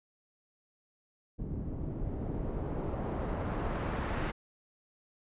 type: noise with low-pass filter sweep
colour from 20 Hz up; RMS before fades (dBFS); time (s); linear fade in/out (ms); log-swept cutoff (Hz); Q
pink; -35; 1.38-4.32; 20; 240 to 2000; 0.77
effects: resampled to 8000 Hz